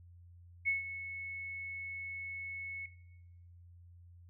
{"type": "tone with ADSR envelope", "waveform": "sine", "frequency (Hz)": 2200, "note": "C#7", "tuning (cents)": -14, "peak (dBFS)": -27, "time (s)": [0.65, 2.86], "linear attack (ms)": 31, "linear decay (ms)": 140, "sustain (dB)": -12, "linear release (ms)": 4, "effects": ["noise-tail reverb RT60 0.9 s tail -17 dB re dry", "added 87 Hz sine -54 dBFS peak until 4.29 s"]}